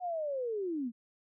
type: linear sweep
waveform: sine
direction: down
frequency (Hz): 740 to 218.9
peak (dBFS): -32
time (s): 0-0.92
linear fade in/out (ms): 50
effects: none